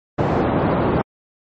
pink band-pass noise, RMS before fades -18 dBFS, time 0.18-1.02 s, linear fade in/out 10 ms, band 120 to 900 Hz, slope 12 dB/octave, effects MP3 32 kbps

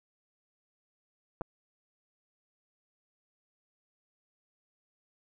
clicks, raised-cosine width 1 ms, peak -22 dBFS, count 2, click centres 1.411 / 1.417 s, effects none

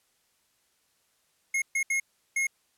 square tone bursts at uneven times, 2158 Hz, C#7, 47 cents flat, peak -25 dBFS, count 4, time 1.54-1.62 / 1.75-1.83 / 1.9-2 / 2.36-2.47 s, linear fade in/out 5 ms, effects white hiss -70 dBFS RMS until 2.77 s + low-pass 12000 Hz 12 dB/octave

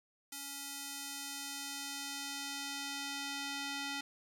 square tone with band-pass filter sweep, 280 Hz, C#4, 18 cents sharp, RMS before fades -42 dBFS, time 0.32-4.01 s, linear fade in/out 5 ms, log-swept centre 9800 to 3500 Hz, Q 0.75, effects none

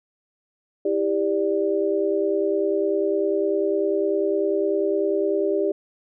sine tone cluster, 326.7 / 396.7 / 590 Hz, E4 / G4 / D5, -15 / +21 / +8 cents, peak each -26 / -21 / -26 dBFS, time 0.85-5.72 s, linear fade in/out 5 ms, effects none

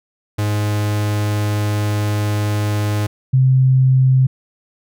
45% pulse / sine tone pair in turn, 104.5 / 130.64 Hz, G#2 / C3, +11 / -2 cents, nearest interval major third, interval 387 cents, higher second, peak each -16 / -9 dBFS, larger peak second, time 0.38-3.07 / 3.33-4.27 s, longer first, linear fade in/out 10 ms, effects none

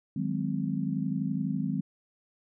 sine chord, Ab dominant seventh, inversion second, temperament just, 155.74 / 186.89 / 207.7 / 259.6 Hz, Eb3 / Gb3 / Ab3 / C4, +2 / +18 / 0 / -13 cents, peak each -33 dBFS, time 0.16-1.81 s, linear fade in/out 5 ms, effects none

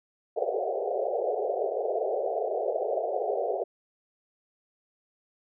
pink band-pass noise, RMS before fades -29 dBFS, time 0.36-3.64 s, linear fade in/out 10 ms, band 390 to 750 Hz, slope 96 dB/octave, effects none

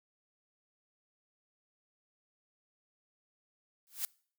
blue noise with exponential growth, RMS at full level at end -31 dBFS, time 3.87-4.05 s, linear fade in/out 0 ms, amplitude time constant 38 ms, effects noise-tail reverb RT60 0.5 s tail -25 dB re dry

